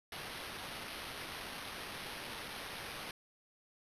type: noise with sample-and-hold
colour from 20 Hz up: white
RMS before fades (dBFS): -45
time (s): 0.12-3.11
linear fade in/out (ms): 2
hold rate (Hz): 7350
effects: resampled to 32000 Hz